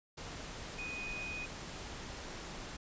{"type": "tone in noise", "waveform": "sine", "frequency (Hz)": 2489, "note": "D#7", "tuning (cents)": 0, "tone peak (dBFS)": -40, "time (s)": [0.78, 1.46], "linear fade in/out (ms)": 10, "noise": "pink", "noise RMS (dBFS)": -45, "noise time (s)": [0.17, 2.77], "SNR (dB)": 2, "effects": ["resampled to 16000 Hz"]}